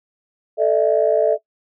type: chord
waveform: sine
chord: A suspended fourth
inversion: none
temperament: equal with one note detuned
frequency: 440 / 599.7 / 659.3 Hz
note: A4 / D5 / E5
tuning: 0 / +36 / 0 cents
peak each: -17 dBFS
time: 0.57-1.38 s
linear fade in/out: 50 ms
effects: noise-tail reverb RT60 0.1 s tail -21 dB re dry + tanh soft clip ceiling -4 dBFS